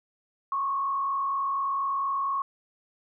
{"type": "tone with frequency modulation", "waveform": "sine", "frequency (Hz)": 1100, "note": "C#6", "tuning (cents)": -14, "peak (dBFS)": -25, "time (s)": [0.52, 2.42], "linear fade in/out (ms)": 2, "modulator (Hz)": 44.2, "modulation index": 0.7, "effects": []}